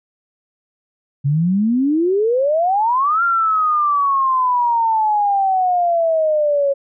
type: exponential two-way sweep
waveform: sine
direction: up then down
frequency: 135.1 to 1396.9 to 550 Hz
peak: -13 dBFS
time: 1.24-6.74 s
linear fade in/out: 20 ms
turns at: 3.23 s
effects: none